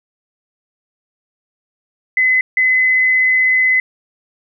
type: tone bursts at uneven times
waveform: sine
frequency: 2029 Hz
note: B6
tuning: 46 cents sharp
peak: -10 dBFS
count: 2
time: 2.17-2.41 / 2.57-3.8 s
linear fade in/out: 2 ms
effects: none